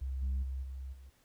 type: tone with level steps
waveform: sine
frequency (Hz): 66.1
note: C2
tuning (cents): +18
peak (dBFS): -33 / -28 / -34 / -39 / -49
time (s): 0.01-1.1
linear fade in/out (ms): 10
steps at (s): 0.21 / 0.42 / 0.62 / 0.92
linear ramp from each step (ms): 20
effects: tanh soft clip ceiling -29 dBFS + pink hiss -69 dBFS RMS until 1.24 s